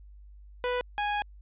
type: tone pair in turn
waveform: sawtooth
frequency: 493.9 / 827.3 Hz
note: B4 / G#5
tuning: 0 / -7 cents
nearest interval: major sixth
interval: 893 cents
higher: second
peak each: -23 dBFS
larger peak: neither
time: 0.64-0.81 / 0.98-1.22 s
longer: second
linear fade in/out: 0 ms
effects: added 50 Hz sine -47 dBFS peak until 1.41 s + resampled to 8000 Hz